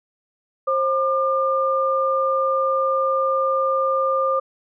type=tone pair together; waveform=sine; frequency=532.2 / 1200 Hz; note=C5 / D6; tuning=+29 / +37 cents; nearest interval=octave + major second; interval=1408 cents; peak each=-20 dBFS; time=0.67-4.4 s; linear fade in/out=10 ms; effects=none